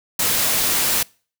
white noise, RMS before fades -19 dBFS, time 0.19-1.03 s, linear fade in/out 5 ms, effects noise-tail reverb RT60 0.4 s tail -25 dB re dry

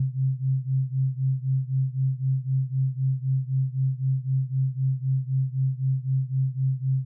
sine beating tone pair, 130.9 / 134.8 Hz, C3 / C#3, +1 / -48 cents, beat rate 3.9 Hz, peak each -24 / -26 dBFS, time 0-7.05 s, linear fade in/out 5 ms, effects none

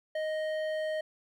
sine tone with hard clipping, 623 Hz, D#5, 2 cents sharp, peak -32 dBFS, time 0.15-1.01 s, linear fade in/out 5 ms, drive 10 dB, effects none

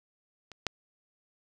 clicks, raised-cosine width 0.2 ms, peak -28 / -11 dBFS, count 2, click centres 0.517 / 0.667 s, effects none

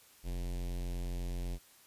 square tone with notch filter, 44.08 Hz, F1, 17 cents sharp, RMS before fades -37 dBFS, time 0.23-1.59 s, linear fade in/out 50 ms, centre 1300 Hz, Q 0.74, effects white hiss -61 dBFS RMS until 1.86 s + resampled to 32000 Hz

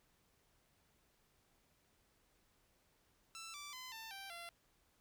10% pulse tone with pitch steps, 1332 / 1166.3 / 1021.2 / 894.2 / 782.9 / 685.5 Hz, E6 / D6 / C6 / A5 / G5 / F5, +18 / -12 / -42 / +28 / -2 / -32 cents, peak -40 dBFS, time 3.35-4.49 s, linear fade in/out 0 ms, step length 190 ms, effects pink hiss -75 dBFS RMS until 5 s

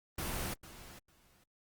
pink noise with echo, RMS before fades -37 dBFS, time 0.18-0.54 s, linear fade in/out 5 ms, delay 450 ms, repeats 2, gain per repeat -15 dB, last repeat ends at 1.44 s, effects Opus 24 kbps

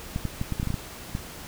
clicks, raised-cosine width 5 ms, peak -15 dBFS, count 10, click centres 0.161 / 0.253 / 0.414 / 0.523 / 0.599 / 0.63 / 0.673 / 0.704 / 0.742 / 1.151 s, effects pink hiss -41 dBFS RMS until 1.47 s

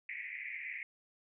pink band-pass noise, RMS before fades -43 dBFS, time 0.09-0.83 s, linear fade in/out 2 ms, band 1900 to 2400 Hz, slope 96 dB/octave, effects none

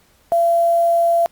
sine tone with quantisation, 680 Hz, F5, 46 cents flat, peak -12 dBFS, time 0.32-1.26 s, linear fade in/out 0 ms, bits 6, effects pink hiss -56 dBFS RMS until 1.31 s + Opus 48 kbps

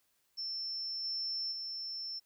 sine tone with level steps, 5360 Hz, E8, 28 cents sharp, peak -36 / -34 / -38 dBFS, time 0.37-2.2 s, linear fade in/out 20 ms, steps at 1.03 / 1.51 s, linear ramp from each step 20 ms, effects white hiss -75 dBFS RMS until 2.25 s

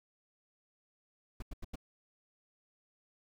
brown noise bursts, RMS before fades -40 dBFS, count 4, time 1.4-1.757 s, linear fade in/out 5 ms, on 24 ms, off 87 ms, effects none

